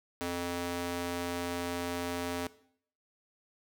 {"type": "tone with high-pass filter", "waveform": "square", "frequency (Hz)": 87.31, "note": "F2", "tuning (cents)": 0, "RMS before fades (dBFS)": -35, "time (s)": [0.21, 2.47], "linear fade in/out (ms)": 0, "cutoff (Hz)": 280, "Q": 0.83, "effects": ["noise-tail reverb RT60 0.6 s tail -18 dB re dry"]}